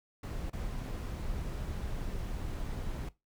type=noise with dropouts; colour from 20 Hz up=brown; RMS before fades=-37 dBFS; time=0.23-3.09 s; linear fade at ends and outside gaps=5 ms; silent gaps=0.5-0.53 s; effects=noise-tail reverb RT60 0.2 s tail -18 dB re dry